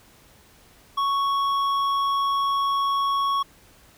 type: tone with hard clipping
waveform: triangle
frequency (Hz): 1110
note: C#6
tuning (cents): +2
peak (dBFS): -22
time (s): 0.97-3.43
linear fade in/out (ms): 10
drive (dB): 11
effects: pink hiss -54 dBFS RMS until 3.97 s